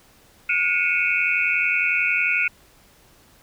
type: tone cluster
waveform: sine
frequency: 1438 / 2195 / 2286 / 2494 / 2657 Hz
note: F#6 / C#7 / D7 / D#7 / E7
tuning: -50 / -18 / -47 / +3 / +13 cents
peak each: -26 / -24 / -26 / -22 / -28 dBFS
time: 0.49-2.48 s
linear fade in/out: 5 ms
effects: pink hiss -54 dBFS RMS until 3.42 s

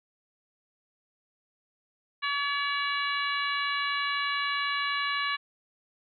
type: harmonic tone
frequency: 569 Hz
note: C#5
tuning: 45 cents sharp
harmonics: 2 / 3 / 4 / 5 / 6 / 7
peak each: -31 / -32 / -34 / -36 / -41 / -37 dBFS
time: 2.22-5.37 s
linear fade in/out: 20 ms
effects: none

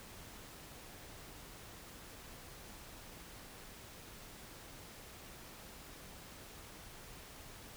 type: silence
effects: pink hiss -53 dBFS RMS until 7.76 s

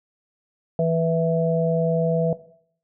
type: harmonic tone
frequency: 164.6 Hz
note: E3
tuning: 2 cents flat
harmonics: 1 / 3 / 4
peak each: -22 / -22 / -22 dBFS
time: 0.79-2.33 s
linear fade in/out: 2 ms
effects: noise-tail reverb RT60 0.6 s tail -17 dB re dry

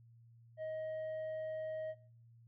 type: tone with tanh clipping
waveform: sine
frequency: 629 Hz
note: D#5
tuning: 19 cents sharp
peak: -40 dBFS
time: 0.57-1.95 s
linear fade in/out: 50 ms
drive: 4 dB
effects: noise-tail reverb RT60 0.5 s tail -20 dB re dry + added 116 Hz sine -59 dBFS peak until 2.47 s

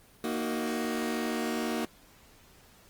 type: chord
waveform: sawtooth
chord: D# minor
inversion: second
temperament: just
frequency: 233.3 / 311.1 / 373.4 Hz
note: A#3 / D#4 / F#4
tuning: +2 / 0 / +16 cents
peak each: -28 / -31 / -32 dBFS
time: 0.24-1.85 s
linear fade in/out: 2 ms
effects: pink hiss -58 dBFS RMS until 2.89 s + Opus 24 kbps

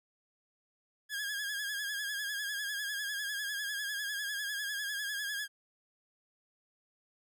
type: tone with vibrato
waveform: sawtooth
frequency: 1661.2 Hz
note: G#6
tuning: in tune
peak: -31 dBFS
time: 1.09-5.48 s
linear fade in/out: 50 ms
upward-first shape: sine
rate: 10 Hz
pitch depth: 64 cents each way
effects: none

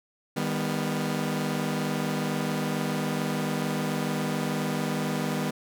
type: chord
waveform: sawtooth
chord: Eb augmented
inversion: none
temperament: equal with one note detuned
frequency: 155.56 / 200 / 246.9 Hz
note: Eb3 / G3 / B3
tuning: 0 / +35 / 0 cents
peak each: -27 dBFS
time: 0.36-5.51 s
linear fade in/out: 10 ms
effects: none

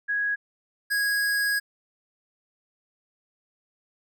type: tone pair in turn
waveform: sine / square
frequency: 1660 / 1652.9 Hz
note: G#6 / G#6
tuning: -1 / -9 cents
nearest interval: unison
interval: 8 cents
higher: first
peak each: -23 dBFS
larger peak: neither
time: 0.08-0.36 / 0.9-1.6 s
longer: second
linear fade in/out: 20 ms
effects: none

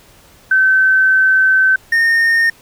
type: tone pair in turn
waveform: sine / triangle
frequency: 1536 / 1834.6 Hz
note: G6 / A#6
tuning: -36 / -28 cents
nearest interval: minor third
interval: 308 cents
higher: second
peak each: -8 dBFS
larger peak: neither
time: 0.51-1.76 / 1.92-2.5 s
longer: first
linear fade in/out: 5 ms
effects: pink hiss -46 dBFS RMS until 2.61 s

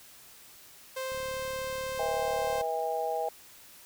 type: tone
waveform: sawtooth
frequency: 523.3 Hz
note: C5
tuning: in tune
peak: -29 dBFS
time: 0.96-2.62 s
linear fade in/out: 10 ms
type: click train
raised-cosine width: 5 ms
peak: -38 dBFS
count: 55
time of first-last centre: 1.12-2.612 s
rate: 36.2 Hz
type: harmonic tone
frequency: 161.5 Hz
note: E3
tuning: 35 cents flat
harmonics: 3 / 4 / 5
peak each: -34 / -33 / -32 dBFS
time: 1.99-3.29 s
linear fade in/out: 5 ms
effects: white hiss -53 dBFS RMS until 3.85 s

